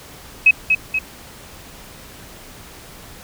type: tone with echo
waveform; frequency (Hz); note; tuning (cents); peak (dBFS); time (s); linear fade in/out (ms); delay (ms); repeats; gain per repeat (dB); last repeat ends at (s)
sine; 2557; D#7; +47; -6; 0.46-0.51; 5; 240; 2; -5; 0.99
effects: pink hiss -40 dBFS RMS until 3.23 s